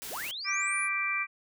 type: noise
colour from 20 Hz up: white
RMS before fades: -40 dBFS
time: 0.02-0.31 s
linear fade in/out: 0 ms
type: linear sweep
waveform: sine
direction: up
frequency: 65 to 11000 Hz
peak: -35 dBFS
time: 0.09-0.89 s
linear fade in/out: 50 ms
type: harmonic tone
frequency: 392 Hz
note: G4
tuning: in tune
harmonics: 3 / 4 / 5 / 6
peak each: -35 / -39 / -36 / -29 dBFS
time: 0.44-1.27 s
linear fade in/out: 50 ms
effects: none